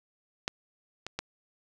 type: clicks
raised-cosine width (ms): 0.2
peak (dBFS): -12 / -19 / -15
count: 3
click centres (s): 0.479 / 1.066 / 1.19
effects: none